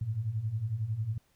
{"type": "beating tone pair", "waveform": "sine", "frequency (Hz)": [102.5, 113.5], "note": ["G#2", "A#2"], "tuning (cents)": [-22, -46], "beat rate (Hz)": 11, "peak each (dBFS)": [-36, -31], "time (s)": [0.01, 1.18], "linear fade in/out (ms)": 5, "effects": ["pink hiss -70 dBFS RMS until 1.35 s"]}